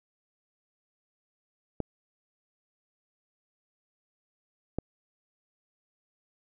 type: clicks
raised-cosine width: 2 ms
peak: -16 dBFS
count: 2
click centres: 1.803 / 4.786 s
effects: none